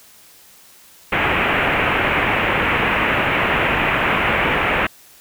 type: low-pass noise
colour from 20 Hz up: white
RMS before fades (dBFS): -18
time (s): 1.12-4.87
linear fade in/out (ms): 5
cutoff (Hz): 2700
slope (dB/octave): 48
effects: white hiss -47 dBFS RMS until 5.2 s